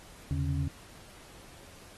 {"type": "tone cluster", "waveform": "sine", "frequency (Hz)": [82, 132.3, 142.5, 275.8], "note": ["E2", "C3", "C#3", "C#4"], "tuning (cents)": [-9, 20, 48, -9], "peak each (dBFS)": [-31, -38, -31, -38], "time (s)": [0.31, 0.68], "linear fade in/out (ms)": 0, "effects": ["pink hiss -53 dBFS RMS until 1.97 s", "AAC 32 kbps"]}